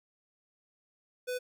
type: tone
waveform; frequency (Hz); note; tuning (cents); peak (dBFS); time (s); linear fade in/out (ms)
square; 499; B4; +18; -33; 1.27-1.39; 20
effects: none